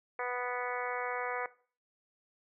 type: harmonic tone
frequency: 246.9 Hz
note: B3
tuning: in tune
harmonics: 2 / 3 / 4 / 5 / 6 / 7 / 8 / 9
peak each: -38 / -40 / -41 / -42 / -43 / -43 / -44 / -45 dBFS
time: 0.19-1.46 s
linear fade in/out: 2 ms
effects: noise-tail reverb RT60 0.4 s tail -18 dB re dry